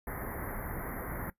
pink band-stop noise, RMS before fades -38 dBFS, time 0.07-1.3 s, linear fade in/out 2 ms, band 2100 to 11000 Hz, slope 96 dB/octave, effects noise-tail reverb RT60 0.1 s tail -17 dB re dry + resampled to 32000 Hz

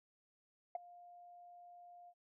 sine tone with ADSR envelope, 704 Hz, F5, 14 cents sharp, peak -33 dBFS, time 0.75-2.14 s, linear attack 3 ms, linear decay 15 ms, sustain -22 dB, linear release 56 ms, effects tanh soft clip ceiling -31 dBFS

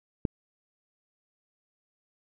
click, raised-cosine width 3 ms, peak -13 dBFS, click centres 0.252 s, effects none

